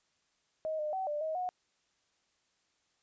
sine tone with pitch steps, 629 / 606 / 760 / 593 / 632 / 729 Hz, D#5 / D#5 / F#5 / D5 / D#5 / F#5, +19 / -46 / +46 / +17 / +27 / -26 cents, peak -32 dBFS, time 0.65-1.49 s, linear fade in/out 0 ms, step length 140 ms, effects white hiss -75 dBFS RMS until 3.02 s + resampled to 16000 Hz

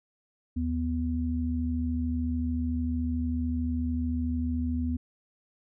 sine tone pair together, 77.78 / 246.9 Hz, D#2 / B3, 0 / 0 cents, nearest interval octave + minor sixth, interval 2000 cents, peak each -29 / -29 dBFS, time 0.56-4.97 s, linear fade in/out 10 ms, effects none

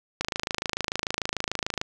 click train, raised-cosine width 0.2 ms, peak -9 dBFS, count 44, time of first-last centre 0.21-1.814 s, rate 26.8 Hz, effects none

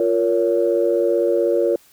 sine chord, Bb minor, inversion second, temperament equal with one note detuned, 349.2 / 466.2 / 562.1 Hz, F4 / Bb4 / Db5, 0 / 0 / +24 cents, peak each -19 dBFS, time 0-1.76 s, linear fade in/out 2 ms, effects tanh soft clip ceiling -5 dBFS + white hiss -53 dBFS RMS until 1.92 s

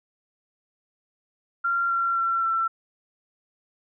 sine tone with pitch steps, 1381 / 1368.3 / 1355.7 / 1343.2 Hz, F6 / F6 / E6 / E6, -20 / -36 / +48 / +32 cents, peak -21 dBFS, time 1.64-2.68 s, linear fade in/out 10 ms, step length 260 ms, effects none

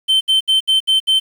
triangle tone bursts, 3094 Hz, G7, 23 cents flat, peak -9 dBFS, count 6, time 0.08-1.2 s, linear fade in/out 20 ms, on 130 ms, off 68 ms, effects 7-bit

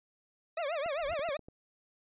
40% pulse tone with vibrato, 616 Hz, D#5, 17 cents flat, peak -31 dBFS, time 0.57-1.37 s, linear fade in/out 5 ms, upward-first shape triangle, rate 7.6 Hz, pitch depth 250 cents each way
clicks, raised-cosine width 2 ms, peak -35 dBFS, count 5, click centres 0.861 / 1.193 / 1.289 / 1.393 / 1.485 s
brown noise with exponential growth, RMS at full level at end -39 dBFS, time 0.9-1.14 s, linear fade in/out 1 ms, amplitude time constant 51 ms
effects resampled to 8000 Hz

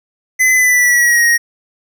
square tone with pitch glide, 2024 to 1877.6 Hz, B6 to A#6, +42 to +12 cents, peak -9 dBFS, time 0.39-1.38 s, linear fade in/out 20 ms, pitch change -130 cents, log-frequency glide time 0.54-1.25 s, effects none

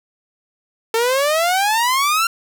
sawtooth exponential sweep, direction up, 444.3 to 1388 Hz, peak -11 dBFS, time 0.94-2.27 s, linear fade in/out 2 ms, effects none

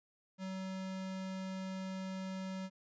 square tone, 189.2 Hz, F#3, 39 cents sharp, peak -40 dBFS, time 0.38-2.7 s, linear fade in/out 50 ms, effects resampled to 16000 Hz

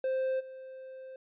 triangle tone with level steps, 523.3 Hz, C5, in tune, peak -26 / -41 dBFS, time 0.04-1.16 s, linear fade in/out 2 ms, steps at 0.39 s, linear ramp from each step 20 ms, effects resampled to 8000 Hz

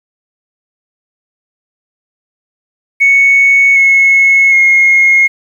sine tone with pitch steps, 2217 / 2184 / 2151 Hz, C#7 / C#7 / C7, 0 / -26 / +47 cents, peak -3 dBFS, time 3-5.28 s, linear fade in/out 20 ms, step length 760 ms, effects tanh soft clip ceiling 0 dBFS + 7-bit

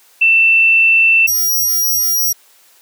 sine / 15% pulse tone pair in turn, 2675 / 5699 Hz, E7 / F8, +25 / +34 cents, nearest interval octave + minor second, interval 1309 cents, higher second, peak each -7 dBFS, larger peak neither, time 0.21-1.27 / 1.27-2.33 s, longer neither, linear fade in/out 10 ms, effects white hiss -49 dBFS RMS until 2.81 s + high-pass 400 Hz 12 dB/octave

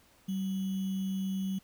sine tone with sample-and-hold, 191.4 Hz, G3, 41 cents flat, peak -30 dBFS, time 0.28-1.59 s, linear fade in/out 10 ms, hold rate 3150 Hz, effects pink hiss -63 dBFS RMS until 1.63 s

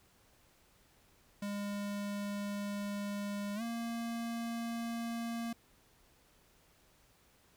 square tone with pitch glide, 203.2 to 232.1 Hz, G#3 to A#3, -38 to -7 cents, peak -37 dBFS, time 1.42-5.53 s, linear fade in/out 5 ms, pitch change +231 cents, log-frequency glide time 3.55-3.62 s, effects pink hiss -67 dBFS RMS until 7.56 s

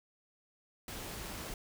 pink noise, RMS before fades -43 dBFS, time 0.88-1.54 s, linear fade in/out 2 ms, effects none

